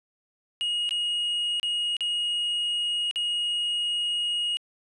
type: tone with dropouts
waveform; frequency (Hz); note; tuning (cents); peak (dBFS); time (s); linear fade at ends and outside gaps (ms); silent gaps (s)
triangle; 2879; F#7; -48; -23; 0.61-4.57; 0; 0.892-0.909 / 1.598-1.63 / 1.967-2.007 / 3.111-3.159
effects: resampled to 22050 Hz